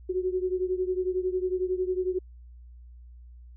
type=beating tone pair; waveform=sine; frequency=365.6 / 376.6 Hz; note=F#4 / F#4; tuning=-21 / +31 cents; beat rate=11 Hz; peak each=-27 / -30 dBFS; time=0.09-2.19 s; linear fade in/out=10 ms; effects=added 60 Hz sine -45 dBFS peak until 3.56 s